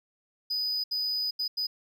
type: tone bursts at uneven times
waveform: triangle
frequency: 4978 Hz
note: D#8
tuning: in tune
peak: -26 dBFS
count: 4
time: 0.5-0.84 / 0.91-1.31 / 1.39-1.48 / 1.57-1.67 s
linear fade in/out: 10 ms
effects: none